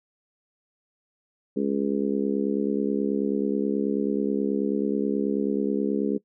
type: harmonic tone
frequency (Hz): 69.3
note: C#2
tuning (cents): 0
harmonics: 3 / 4 / 5 / 6 / 7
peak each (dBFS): -27 / -27 / -32 / -28 / -34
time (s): 1.56-6.18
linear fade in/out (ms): 10
effects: noise-tail reverb RT60 0.1 s tail -21 dB re dry